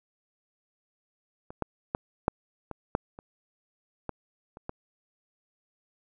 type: clicks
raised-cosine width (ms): 1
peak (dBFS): -27 / -14 / -13 / -8 / -22 / -10 / -29 / -18 / -30 / -20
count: 10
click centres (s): 1.505 / 1.623 / 1.949 / 2.281 / 2.713 / 2.951 / 3.189 / 4.093 / 4.571 / 4.694
effects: none